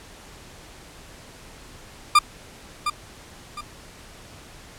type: tone with echo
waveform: 40% pulse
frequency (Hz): 1200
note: D6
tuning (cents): +37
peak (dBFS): -10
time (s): 2.15-2.19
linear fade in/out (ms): 5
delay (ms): 710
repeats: 2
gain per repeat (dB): -10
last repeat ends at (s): 3.61
effects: pink hiss -45 dBFS RMS until 4.78 s + low-pass 10000 Hz 12 dB/octave